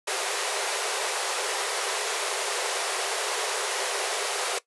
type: band-pass noise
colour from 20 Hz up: pink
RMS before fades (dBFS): -29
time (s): 0.07-4.59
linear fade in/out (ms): 10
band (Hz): 380 to 11000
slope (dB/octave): 96
effects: noise-tail reverb RT60 0.1 s tail -17 dB re dry